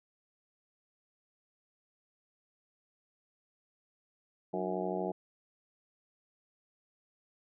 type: harmonic tone with a mistuned harmonic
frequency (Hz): 92.5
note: F#2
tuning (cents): 0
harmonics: 2 / 3 / 4 / 5 / 6 / 7 / 8 / 9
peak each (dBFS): -39 / -43 / -37 / -40 / -45 / -39 / -42 / -43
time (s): 4.53-5.12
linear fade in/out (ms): 10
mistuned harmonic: 3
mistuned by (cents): +130
effects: none